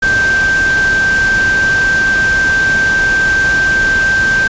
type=tone in noise; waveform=sine; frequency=1565 Hz; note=G6; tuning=3 cents flat; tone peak=-9 dBFS; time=0.02-4.48 s; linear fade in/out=10 ms; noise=pink; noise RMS=-21 dBFS; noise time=0.02-4.48 s; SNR=+9 dB; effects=resampled to 16000 Hz